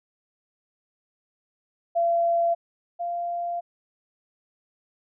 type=tone pair in turn; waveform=sine; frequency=681 / 692.9 Hz; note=F5 / F5; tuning=-44 / -14 cents; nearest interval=unison; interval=30 cents; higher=second; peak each=-19 / -26 dBFS; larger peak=first; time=1.95-2.55 / 2.99-3.61 s; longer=second; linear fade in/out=20 ms; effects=none